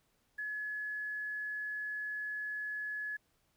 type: tone with quantisation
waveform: sine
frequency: 1700 Hz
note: G#6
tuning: 40 cents sharp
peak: -36 dBFS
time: 0.38-3.17 s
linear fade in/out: 10 ms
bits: 11
effects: pink hiss -75 dBFS RMS until 3.56 s